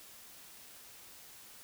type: silence
effects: white hiss -54 dBFS RMS until 1.63 s